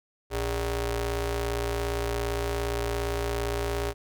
sawtooth ring-modulated tone, 173.8 Hz, F3, 8 cents flat, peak -20 dBFS, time 0.3-3.94 s, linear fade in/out 50 ms, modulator 232 Hz, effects none

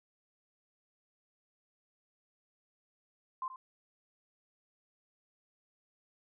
sine tone with echo, 1042 Hz, C6, 7 cents flat, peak -34 dBFS, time 3.42-3.48 s, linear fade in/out 2 ms, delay 80 ms, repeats 1, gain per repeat -11 dB, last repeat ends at 3.56 s, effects none

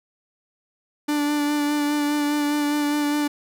45% pulse tone with vibrato, 293.7 Hz, D4, in tune, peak -20 dBFS, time 1.08-3.28 s, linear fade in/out 10 ms, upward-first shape sine, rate 4.9 Hz, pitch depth 17 cents each way, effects none

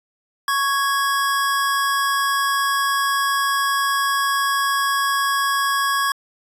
square tone pair together, 1108.7 / 1658.8 Hz, C#6 / G#6, 0 / -3 cents, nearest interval perfect fifth, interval 697 cents, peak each -20 / -23 dBFS, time 0.48-6.12 s, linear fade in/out 2 ms, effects resampled to 32000 Hz

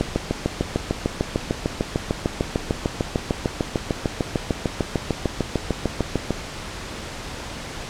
click train, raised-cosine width 2 ms, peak -6 dBFS, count 43, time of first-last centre 0.01-6.307 s, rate 6.67 Hz, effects pink hiss -33 dBFS RMS until 7.89 s + low-pass 7000 Hz 12 dB/octave

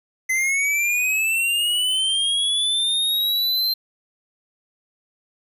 square linear sweep, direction up, 2039 to 4145 Hz, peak -19 dBFS, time 0.29-3.74 s, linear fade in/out 10 ms, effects resampled to 32000 Hz

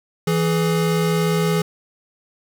square tone pair together, 165.8 / 420.3 Hz, E3 / G#4, +10 / +21 cents, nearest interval octave + major third, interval 1611 cents, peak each -19 / -22 dBFS, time 0.27-1.62 s, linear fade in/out 5 ms, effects none

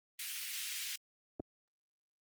pink high-pass noise, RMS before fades -41 dBFS, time 0.19-0.96 s, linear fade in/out 5 ms, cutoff 2100 Hz, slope 24 dB/octave
clicks, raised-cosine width 2 ms, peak -28 dBFS, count 2, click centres 1.398 / 1.401 s
effects high-pass 100 Hz 12 dB/octave + Opus 24 kbps

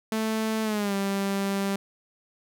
sawtooth tone with pitch glide, 220 to 197.13 Hz, A3 to G3, 0 to +10 cents, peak -21 dBFS, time 0.12-1.76 s, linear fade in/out 2 ms, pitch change -190 cents, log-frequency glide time 0.63-0.94 s, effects none

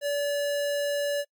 square tone, 575 Hz, D5, 37 cents flat, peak -26 dBFS, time 0.01-1.25 s, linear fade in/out 50 ms, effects noise-tail reverb RT60 0.1 s tail -25 dB re dry + Opus 48 kbps

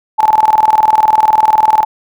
sine tone with tremolo, 868 Hz, A5, 24 cents flat, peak -4 dBFS, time 0.18-1.85 s, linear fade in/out 20 ms, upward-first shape square, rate 20 Hz, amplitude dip 80%, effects none

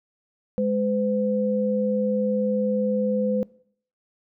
sine tone pair together, 207.7 / 507.9 Hz, G#3 / B4, 0 / +48 cents, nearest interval octave + minor third, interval 1548 cents, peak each -23 dBFS, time 0.58-3.43 s, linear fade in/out 0 ms, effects noise-tail reverb RT60 0.6 s tail -22 dB re dry

